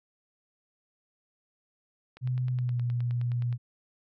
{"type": "click train", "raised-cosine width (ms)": 0.3, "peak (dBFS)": -32, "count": 14, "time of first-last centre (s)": [2.17, 3.527], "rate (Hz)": 9.58}
{"type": "tone with pitch glide", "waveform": "sine", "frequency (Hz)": [126.3, 120.95], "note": ["B2", "B2"], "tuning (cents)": [39, -36], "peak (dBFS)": -26, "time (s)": [2.21, 3.58], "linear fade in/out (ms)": 50, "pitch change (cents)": -75, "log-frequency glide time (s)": [2.5, 2.81]}
{"effects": []}